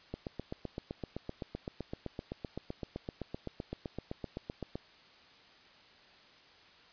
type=click train; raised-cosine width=2 ms; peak=-24 dBFS; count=37; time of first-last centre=0.14-4.755 s; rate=7.8 Hz; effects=white hiss -59 dBFS RMS until 6.92 s + resampled to 11025 Hz